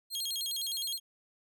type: tone with vibrato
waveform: sawtooth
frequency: 3702 Hz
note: A#7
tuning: 13 cents flat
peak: -30 dBFS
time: 0.1-1 s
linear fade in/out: 50 ms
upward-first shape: square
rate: 9.7 Hz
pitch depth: 220 cents each way
effects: none